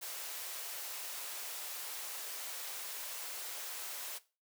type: high-pass noise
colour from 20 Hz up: white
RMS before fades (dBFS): -43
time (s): 0.01-4.19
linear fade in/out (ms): 20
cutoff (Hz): 430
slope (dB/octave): 24
effects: noise-tail reverb RT60 0.3 s tail -17 dB re dry